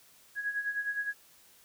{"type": "tone with tremolo", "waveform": "sine", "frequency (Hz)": 1661.2, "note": "G#6", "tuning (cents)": 0, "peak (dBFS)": -28, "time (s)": [0.35, 1.14], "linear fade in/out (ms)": 50, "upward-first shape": "sine", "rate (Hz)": 9.7, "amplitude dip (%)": 70, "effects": ["white hiss -60 dBFS RMS until 1.64 s"]}